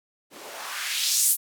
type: noise with band-pass filter sweep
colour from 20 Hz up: blue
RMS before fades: -26 dBFS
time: 0.3-1.37 s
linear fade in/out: 50 ms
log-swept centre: 270 to 12000 Hz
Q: 1.6
effects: none